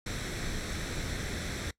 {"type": "noise with comb filter", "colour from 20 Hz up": "pink", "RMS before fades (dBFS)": -35, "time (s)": [0.06, 1.71], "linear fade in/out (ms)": 5, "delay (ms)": 0.52, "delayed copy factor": 0.55, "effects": ["noise-tail reverb RT60 0.1 s tail -21 dB re dry", "low-pass 8000 Hz 12 dB/octave"]}